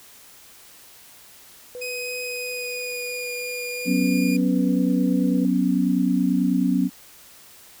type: tone with vibrato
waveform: sine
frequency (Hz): 493.9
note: B4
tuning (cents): 0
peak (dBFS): -32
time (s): 1.75-5.45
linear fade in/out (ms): 0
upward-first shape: sine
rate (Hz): 3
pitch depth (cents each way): 10
type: tone with pitch glide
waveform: sawtooth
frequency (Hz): 2511 to 2425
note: D#7 to D#7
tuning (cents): +15 to -45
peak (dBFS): -26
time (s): 1.81-4.37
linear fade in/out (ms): 10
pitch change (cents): -60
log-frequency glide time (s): 2.27-3.35
type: chord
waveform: sine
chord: F# suspended fourth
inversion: none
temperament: equal with one note detuned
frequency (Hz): 185 / 246.9 / 276.1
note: F#3 / B3 / C#4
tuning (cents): 0 / 0 / -7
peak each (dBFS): -22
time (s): 3.85-6.9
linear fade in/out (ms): 50
effects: white hiss -48 dBFS RMS until 7.8 s